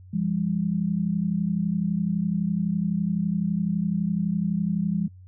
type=tone pair together; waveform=sine; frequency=170 / 201.9 Hz; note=F3 / G#3; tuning=-46 / -49 cents; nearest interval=minor third; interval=297 cents; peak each=-25 dBFS; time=0.13-5.08 s; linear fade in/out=10 ms; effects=noise-tail reverb RT60 0.1 s tail -22 dB re dry + added 92 Hz sine -44 dBFS peak until 5.27 s